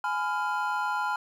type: chord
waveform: triangle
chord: F diminished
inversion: first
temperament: just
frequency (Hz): 838.1 / 1005.8 / 1396.9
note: Ab5 / Cb6 / F6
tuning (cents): +16 / +31 / 0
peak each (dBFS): -29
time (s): 0.04-1.16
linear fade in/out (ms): 2
effects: 10-bit